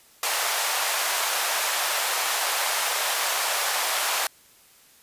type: high-pass noise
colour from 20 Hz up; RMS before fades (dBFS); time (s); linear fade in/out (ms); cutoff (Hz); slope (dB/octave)
pink; -25; 0.23-4.27; 2; 650; 24
effects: white hiss -55 dBFS RMS until 5.02 s + resampled to 32000 Hz